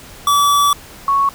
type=tone pair in turn; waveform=square / sine; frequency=1150 / 1108.9 Hz; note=D6 / C#6; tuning=-37 / 0 cents; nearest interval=minor second; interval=63 cents; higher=first; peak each=-11 dBFS; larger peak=neither; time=0.27-0.73 / 1.08-1.29 s; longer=first; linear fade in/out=2 ms; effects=pink hiss -38 dBFS RMS until 1.34 s